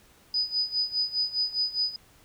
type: tone with tremolo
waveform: sine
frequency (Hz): 4978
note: D#8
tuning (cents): 0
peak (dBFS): -22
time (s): 0.34-1.96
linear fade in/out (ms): 2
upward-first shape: sine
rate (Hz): 4.9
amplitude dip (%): 85
effects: pink hiss -58 dBFS RMS until 2.24 s